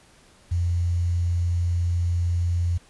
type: tone with quantisation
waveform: sine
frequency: 86.9 Hz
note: F2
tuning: 8 cents flat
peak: -20 dBFS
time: 0.51-2.78 s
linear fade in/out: 10 ms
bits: 8
effects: pink hiss -55 dBFS RMS until 2.89 s + resampled to 24000 Hz